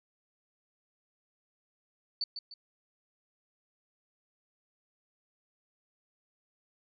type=tone with echo; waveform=sine; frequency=4500 Hz; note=C#8; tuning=25 cents sharp; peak=-29 dBFS; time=2.21-2.24 s; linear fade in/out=2 ms; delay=150 ms; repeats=2; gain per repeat=-8 dB; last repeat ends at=2.54 s; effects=none